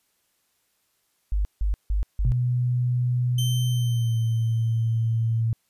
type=tone bursts; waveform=sine; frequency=50.4 Hz; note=G1; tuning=49 cents sharp; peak=-20 dBFS; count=4; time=1.32-2.32 s; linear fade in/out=0 ms; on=130 ms; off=160 ms
type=tone with pitch glide; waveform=sine; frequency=123.47 to 113.88 Hz; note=B2 to A#2; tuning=0 to -40 cents; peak=-20 dBFS; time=2.25-5.53 s; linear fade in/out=0 ms; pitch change=-140 cents; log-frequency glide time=3.68-4.16 s
type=tone with exponential decay; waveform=sawtooth; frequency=3100 Hz; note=G7; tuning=20 cents flat; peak=-25 dBFS; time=3.38-5.41 s; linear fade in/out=5 ms; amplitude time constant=440 ms
effects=white hiss -70 dBFS RMS until 5.69 s + resampled to 32000 Hz